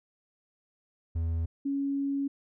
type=tone pair in turn; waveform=triangle / sine; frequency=82.41 / 278.2 Hz; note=E2 / C#4; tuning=0 / +6 cents; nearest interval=octave + major sixth; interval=2106 cents; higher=second; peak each=-25 / -27 dBFS; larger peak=first; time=1.15-1.46 / 1.65-2.28 s; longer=second; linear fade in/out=10 ms; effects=none